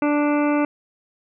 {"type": "harmonic tone", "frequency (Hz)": 293.7, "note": "D4", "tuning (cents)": 0, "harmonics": [1, 2, 3, 4, 5, 7, 8, 9], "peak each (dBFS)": [-18, -24, -28, -30, -32, -35, -36, -37], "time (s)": [0.02, 0.65], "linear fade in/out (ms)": 2, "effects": []}